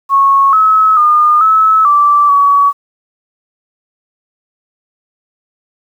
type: tone with pitch steps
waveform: sine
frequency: 1100 / 1288 / 1216 / 1298 / 1166 / 1132 Hz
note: C#6 / E6 / D#6 / E6 / D6 / C#6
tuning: -14 / -41 / -40 / -27 / -13 / +36 cents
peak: -5 dBFS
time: 0.09-2.73 s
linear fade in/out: 50 ms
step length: 440 ms
effects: 7-bit